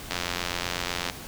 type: click train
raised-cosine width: 0.2 ms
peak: -10 dBFS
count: 88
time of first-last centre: 0.11-1.099 s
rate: 88 Hz
effects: pink hiss -40 dBFS RMS until 1.27 s